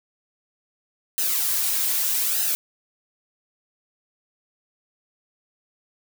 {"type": "noise with flanger", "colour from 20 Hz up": "blue", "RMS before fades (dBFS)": -23, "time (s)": [1.18, 2.55], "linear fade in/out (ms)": 0, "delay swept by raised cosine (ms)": [0.88, 3.48], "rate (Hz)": 0.81, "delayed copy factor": -0.65, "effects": []}